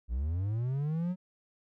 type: linear sweep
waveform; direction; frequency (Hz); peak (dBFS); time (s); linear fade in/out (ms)
triangle; up; 53.9 to 186.2; -27; 0.08-1.16; 50
effects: none